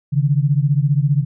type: beating tone pair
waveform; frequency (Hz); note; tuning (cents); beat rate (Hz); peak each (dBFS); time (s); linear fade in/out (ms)
sine; 138.2 / 153.2; C#3 / D#3; -5 / -27; 15; -15 / -17; 0.12-1.25; 20
effects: none